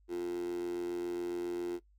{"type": "tone with high-pass filter", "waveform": "15% pulse", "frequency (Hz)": 87.31, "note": "F2", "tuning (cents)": 0, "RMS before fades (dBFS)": -36, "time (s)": [0.08, 1.8], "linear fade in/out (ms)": 50, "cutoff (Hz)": 360, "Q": 9.9, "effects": ["noise-tail reverb RT60 0.1 s tail -17 dB re dry", "added 50 Hz sine -62 dBFS peak until 1.98 s"]}